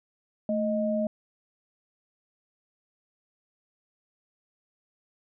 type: tone pair together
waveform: sine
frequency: 220 / 622.3 Hz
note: A3 / D#5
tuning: 0 / 0 cents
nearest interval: octave + tritone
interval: 1800 cents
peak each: -27 dBFS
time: 0.49-1.07 s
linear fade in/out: 2 ms
effects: none